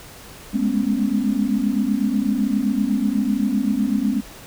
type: tone cluster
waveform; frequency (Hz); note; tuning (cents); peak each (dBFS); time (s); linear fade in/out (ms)
sine; 205.3 / 213.2 / 245.6 / 274.5; G#3 / G#3 / B3 / C#4; -20 / +46 / -9 / -17; -23; 0.53-4.21; 20
effects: pink hiss -41 dBFS RMS until 4.46 s